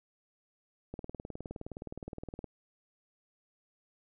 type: click train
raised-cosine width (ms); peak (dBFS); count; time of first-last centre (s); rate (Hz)
2; -27; 30; 0.94-2.443; 19.3
effects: none